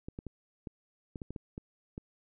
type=clicks; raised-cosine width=3 ms; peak=-27 dBFS; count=10; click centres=0.085 / 0.189 / 0.267 / 0.672 / 1.158 / 1.218 / 1.306 / 1.362 / 1.579 / 1.979 s; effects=none